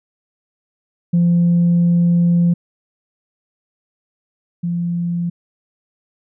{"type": "tone pair in turn", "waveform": "sine", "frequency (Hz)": [172.5, 172.5], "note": ["F3", "F3"], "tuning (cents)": [-21, -21], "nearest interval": "unison", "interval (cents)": 0, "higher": "neither", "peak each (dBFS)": [-9, -17], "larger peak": "first", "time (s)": [[1.13, 2.54], [4.63, 5.3]], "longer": "first", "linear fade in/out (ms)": 10, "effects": ["tanh soft clip ceiling -8 dBFS"]}